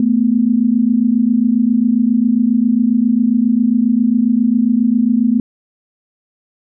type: tone pair together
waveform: sine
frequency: 220.9 / 248.3 Hz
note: A3 / B3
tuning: +7 / +9 cents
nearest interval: major second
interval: 202 cents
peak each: -13 dBFS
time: 0-5.4 s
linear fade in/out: 2 ms
effects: none